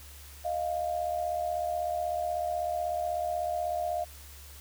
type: tone pair together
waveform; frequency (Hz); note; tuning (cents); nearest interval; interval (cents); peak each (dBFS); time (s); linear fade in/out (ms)
sine; 622.3 / 698.5; D#5 / F5; 0 / 0; major second; 200; -33 / -30; 0.44-4.05; 20
effects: added 71 Hz sine -48 dBFS peak until 4.6 s + white hiss -51 dBFS RMS until 4.6 s